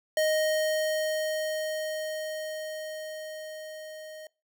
square tone with level ramp, 622.3 Hz, D#5, in tune, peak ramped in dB -23 to -42 dBFS, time 0.17-4.27 s, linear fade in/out 2 ms, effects noise-tail reverb RT60 0.3 s tail -24 dB re dry

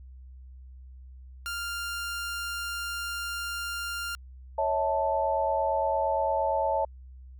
sawtooth tone, 1396.9 Hz, F6, in tune, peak -28 dBFS, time 1.46-4.15 s, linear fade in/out 0 ms
sine chord, A major, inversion first, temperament equal with one note detuned, 554.4 / 643.1 / 880 Hz, C#5 / E5 / A5, 0 / -43 / 0 cents, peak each -29 / -29 / -27 dBFS, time 4.58-6.85 s, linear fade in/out 5 ms
effects added 64 Hz sine -44 dBFS peak until 7.39 s

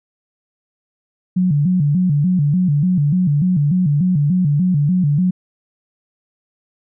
sine tone with vibrato, 162.9 Hz, E3, 20 cents flat, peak -12 dBFS, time 1.36-5.31 s, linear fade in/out 10 ms, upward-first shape square, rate 3.4 Hz, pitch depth 200 cents each way, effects none

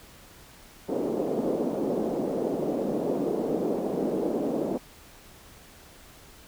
white band-pass noise, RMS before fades -28 dBFS, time 0.88-4.78 s, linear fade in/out 10 ms, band 200 to 530 Hz, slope 24 dB/octave, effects pink hiss -51 dBFS RMS until 6.47 s

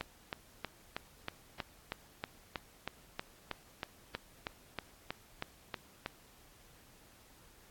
click train, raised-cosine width 0.3 ms, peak -20 dBFS, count 20, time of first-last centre 0.01-6.061 s, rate 3.14 Hz, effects pink hiss -61 dBFS RMS until 7.7 s + AAC 64 kbps

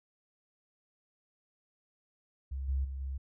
sine tone with level steps, 67.3 Hz, C2, 49 cents sharp, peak -34 / -28 / -36 / -34 dBFS, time 2.51-3.18 s, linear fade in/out 10 ms, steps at 2.68 / 2.84 / 3 s, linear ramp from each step 10 ms, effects none

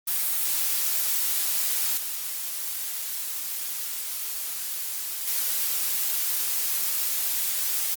blue noise with level steps, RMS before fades -25 / -31 / -26 dBFS, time 0.07-7.95 s, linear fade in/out 10 ms, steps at 1.97 / 5.27 s, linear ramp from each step 5 ms, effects Opus 32 kbps

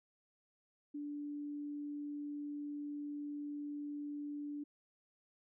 sine tone, 291.7 Hz, D4, 12 cents flat, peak -40 dBFS, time 0.94-4.64 s, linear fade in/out 10 ms, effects none

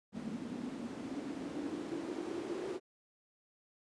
white noise with band-pass filter sweep, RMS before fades -41 dBFS, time 0.12-2.8 s, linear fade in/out 50 ms, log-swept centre 220 to 370 Hz, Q 5.7, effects resampled to 22050 Hz

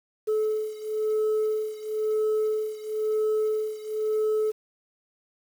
sine beating tone pair, 431 / 431.99 Hz, A4 / A4, -36 / -32 cents, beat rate 0.99 Hz, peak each -24 / -26 dBFS, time 0.27-4.52 s, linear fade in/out 20 ms, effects tanh soft clip ceiling -20 dBFS + 8-bit

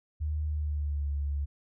sine tone with pitch glide, 76.1 to 71.42 Hz, D#2 to D2, -38 to -48 cents, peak -28 dBFS, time 0.2-1.46 s, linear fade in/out 20 ms, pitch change -110 cents, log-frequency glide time 0.47-1.1 s, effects none

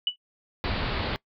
sine tone with exponential decay, 2960 Hz, F#7, in tune, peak -18 dBFS, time 0.07-0.16 s, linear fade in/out 2 ms, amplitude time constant 19 ms
pink low-pass noise, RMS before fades -29 dBFS, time 0.64-1.16 s, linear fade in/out 0 ms, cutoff 4700 Hz, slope 96 dB/octave
effects noise-tail reverb RT60 0.1 s tail -22 dB re dry

